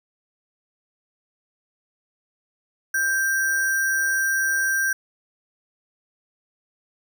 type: tone with sample-and-hold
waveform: sine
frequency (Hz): 1576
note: G6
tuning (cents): +9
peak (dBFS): -19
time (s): 2.94-4.93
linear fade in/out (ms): 5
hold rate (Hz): 7350
effects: none